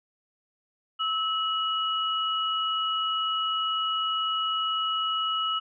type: tone pair together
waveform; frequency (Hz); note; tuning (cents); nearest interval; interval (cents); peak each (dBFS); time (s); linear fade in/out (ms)
sine; 1300 / 2918; E6 / F#7; -24 / -25; octave + major second; 1399; -27 / -28; 0.99-5.6; 20
effects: none